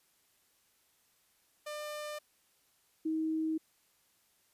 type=tone pair in turn; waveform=sawtooth / sine; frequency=599 / 317.3 Hz; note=D5 / D#4; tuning=+34 / +34 cents; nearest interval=major seventh; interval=1100 cents; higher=first; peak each=-35 / -30 dBFS; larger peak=second; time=1.66-2.19 / 3.05-3.58 s; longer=neither; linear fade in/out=10 ms; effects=white hiss -71 dBFS RMS until 4.53 s + resampled to 32000 Hz